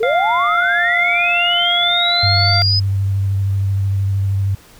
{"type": "linear sweep", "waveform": "sine", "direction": "up", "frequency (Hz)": [415.3, 5070], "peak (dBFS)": -14, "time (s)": [0, 2.8], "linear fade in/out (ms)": 10}
{"type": "harmonic tone", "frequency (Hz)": 698.5, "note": "F5", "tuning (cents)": 0, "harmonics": [1, 2, 3, 5], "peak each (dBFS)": [-20, -22, -22, -30], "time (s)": [0.03, 2.62], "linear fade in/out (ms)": 0}
{"type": "tone with vibrato", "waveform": "sine", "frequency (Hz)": 98, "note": "G2", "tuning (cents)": 0, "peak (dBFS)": -14, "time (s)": [2.23, 4.55], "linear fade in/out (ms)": 5, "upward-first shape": "square", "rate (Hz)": 13, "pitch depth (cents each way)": 15}
{"effects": ["pink hiss -45 dBFS RMS until 4.79 s"]}